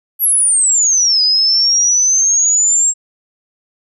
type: exponential two-way sweep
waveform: sine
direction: down then up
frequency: 11840 to 4944 to 7580 Hz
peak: -9 dBFS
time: 0.19-2.94 s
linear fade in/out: 50 ms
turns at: 1.22 s
effects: none